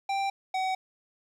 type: tone pair in turn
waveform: square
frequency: 786 / 754.8 Hz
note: G5 / F#5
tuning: +4 / +34 cents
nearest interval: minor second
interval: 70 cents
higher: first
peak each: -27 dBFS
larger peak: neither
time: 0.09-0.3 / 0.54-0.75 s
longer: neither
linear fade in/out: 5 ms
effects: low-pass 5000 Hz 12 dB/octave + 10-bit